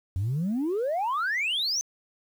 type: exponential sweep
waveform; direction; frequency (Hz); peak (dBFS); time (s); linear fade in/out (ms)
sine; up; 87.31 to 6272; -23; 0.16-1.81; 0
effects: tanh soft clip ceiling -22 dBFS + 9-bit